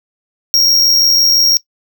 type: tone with amplitude modulation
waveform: square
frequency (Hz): 5588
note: F8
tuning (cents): 0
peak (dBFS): -7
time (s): 0.54-1.57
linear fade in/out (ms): 0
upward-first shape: sine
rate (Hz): 85.9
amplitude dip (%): 35
effects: noise-tail reverb RT60 0.1 s tail -20 dB re dry